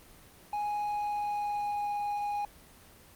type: tone with pitch glide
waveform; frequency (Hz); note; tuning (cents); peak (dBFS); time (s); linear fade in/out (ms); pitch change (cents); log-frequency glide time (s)
triangle; 830.6 to 823; G#5 to G#5; 0 to -16; -28; 0.53-2.45; 2; -16; 0.92-1.91
effects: pink hiss -55 dBFS RMS until 3.15 s + Opus 24 kbps